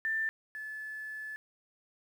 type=tone pair in turn; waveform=sine; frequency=1779 / 1730.4 Hz; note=A6 / A6; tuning=+19 / -29 cents; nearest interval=unison; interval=48 cents; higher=first; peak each=-29 / -38 dBFS; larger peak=first; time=0.05-0.29 / 0.55-1.36 s; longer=second; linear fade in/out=0 ms; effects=10-bit